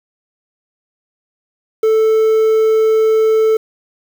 triangle tone with quantisation, 440 Hz, A4, in tune, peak -7 dBFS, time 1.83-3.57 s, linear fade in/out 5 ms, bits 6, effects none

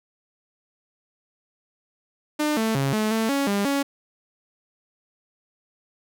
sawtooth tone with pitch steps, 300.9 / 222.1 / 137.1 / 215.4 / 222.9 / 278.7 / 201.1 / 279.5 Hz, D4 / A3 / C#3 / A3 / A3 / C#4 / G3 / C#4, +42 / +16 / -19 / -37 / +23 / +9 / +44 / +14 cents, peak -17 dBFS, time 2.39-3.83 s, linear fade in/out 10 ms, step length 180 ms, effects none

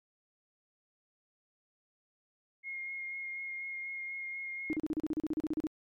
sine tone with vibrato, 2143 Hz, C7, 41 cents sharp, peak -37 dBFS, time 2.63-4.78 s, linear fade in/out 50 ms, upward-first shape sine, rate 4.1 Hz, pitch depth 13 cents each way
sine tone bursts, 310.8 Hz, D#4, 2 cents flat, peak -29 dBFS, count 15, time 4.7-5.669 s, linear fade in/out 0 ms, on 31 ms, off 36 ms
effects MP3 96 kbps

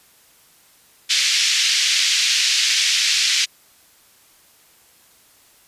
white band-pass noise, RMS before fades -18 dBFS, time 1.09-3.46 s, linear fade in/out 20 ms, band 2100 to 5900 Hz, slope 24 dB/octave, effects white hiss -53 dBFS RMS until 5.67 s + resampled to 32000 Hz

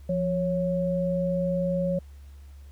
sine tone pair together, 173.87 / 552 Hz, F3 / C#5, -7 / -7 cents, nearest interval octave + minor sixth, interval 2000 cents, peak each -26 dBFS, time 0.09-1.99 s, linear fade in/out 5 ms, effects added 70 Hz sine -43 dBFS peak until 2.71 s + pink hiss -62 dBFS RMS until 2.71 s

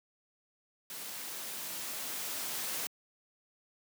white noise with level ramp, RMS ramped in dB -43 to -36 dBFS, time 0.9-2.87 s, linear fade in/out 2 ms, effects high-pass 150 Hz 12 dB/octave

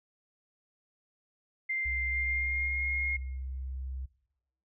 sine tone with pitch glide, 2093 to 2144 Hz, C7 to C7, 0 to +42 cents, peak -29 dBFS, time 1.69-3.17 s, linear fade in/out 10 ms, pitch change +42 cents, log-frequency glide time 2.07-2.84 s
sine tone, 65.41 Hz, C2, in tune, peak -35 dBFS, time 1.85-4.06 s, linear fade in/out 10 ms
effects noise-tail reverb RT60 0.8 s tail -20 dB re dry

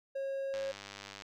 triangle tone, 544 Hz, C#5, 33 cents flat, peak -32 dBFS, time 0.15-0.72 s, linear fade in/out 10 ms
click train, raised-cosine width 0.2 ms, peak -28 dBFS, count 69, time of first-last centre 0.54-1.221 s, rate 99.8 Hz
effects none

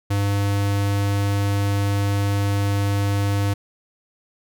square tone, 100.5 Hz, G2, 44 cents sharp, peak -19 dBFS, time 0.1-3.54 s, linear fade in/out 10 ms, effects none

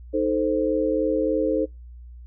sine chord, A diminished, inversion second, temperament equal, 311.1 / 440 / 523.3 Hz, Eb4 / A4 / C5, 0 / 0 / 0 cents, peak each -24 dBFS, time 0.13-1.66 s, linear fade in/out 20 ms, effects noise-tail reverb RT60 0.2 s tail -24 dB re dry + added 60 Hz sine -39 dBFS peak until 2.26 s

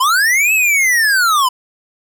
square linear two-way sweep, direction up then down, 981 to 2637 to 981 Hz, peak -11 dBFS, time 0-1.49 s, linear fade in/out 10 ms, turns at 0.53 s, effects none

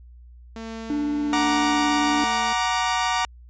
sawtooth tone with tremolo, 225.1 Hz, A3, 40 cents sharp, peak -28 dBFS, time 0.56-2.53 s, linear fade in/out 2 ms, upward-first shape sine, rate 1.3 Hz, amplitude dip 35%
triangle tone with vibrato, 293.7 Hz, D4, in tune, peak -20 dBFS, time 0.9-2.24 s, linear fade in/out 0 ms, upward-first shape sine, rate 18 Hz, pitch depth 18 cents each way
sawtooth chord, Gb augmented, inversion none, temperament equal with one note detuned, 740 / 938.3 / 1174.7 Hz, Gb5 / Bb5 / D6, 0 / +11 / 0 cents, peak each -22 / -20 / -23 dBFS, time 1.33-3.25 s, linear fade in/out 0 ms
effects added 60 Hz sine -43 dBFS peak until 3.49 s + resampled to 16000 Hz

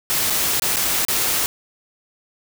white noise with dropouts, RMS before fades -20 dBFS, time 0.1-1.46 s, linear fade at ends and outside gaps 0 ms, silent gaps 0.3-0.304 / 0.597-0.621 / 0.76-0.768 / 1.05-1.084 s, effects none

